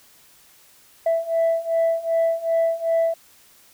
sine beating tone pair, 659.3 / 661.9 Hz, E5 / E5, 0 / +7 cents, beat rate 2.6 Hz, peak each -21 / -19 dBFS, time 1.06-3.14 s, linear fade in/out 5 ms, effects tanh soft clip ceiling -14 dBFS + white hiss -53 dBFS RMS until 3.73 s

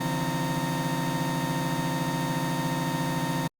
35% pulse tone cluster, 141.1 / 158.4 / 172.3 / 259.8 / 921 Hz, C#3 / D#3 / F3 / C4 / A#5, +31 / +31 / -23 / -12 / -21 cents, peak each -31 dBFS, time 0-3.48 s, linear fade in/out 10 ms, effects Opus 48 kbps

